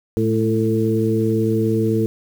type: harmonic tone with a mistuned harmonic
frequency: 111.4 Hz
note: A2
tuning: 22 cents sharp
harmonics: 1 / 2 / 3 / 4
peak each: -21 / -21 / -21 / -21 dBFS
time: 0.17-2.06 s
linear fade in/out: 0 ms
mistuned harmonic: 2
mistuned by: -36 cents
effects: 7-bit